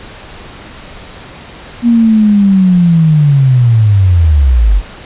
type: linear sweep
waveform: sine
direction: down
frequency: 240 to 43.77 Hz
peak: -4 dBFS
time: 1.82-4.82 s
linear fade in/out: 50 ms
effects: pink hiss -31 dBFS RMS until 5.05 s + resampled to 8000 Hz